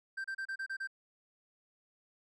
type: tone bursts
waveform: triangle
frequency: 1568 Hz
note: G6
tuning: in tune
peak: -34 dBFS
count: 7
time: 0.17-0.874 s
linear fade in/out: 10 ms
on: 74 ms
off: 31 ms
effects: resampled to 24000 Hz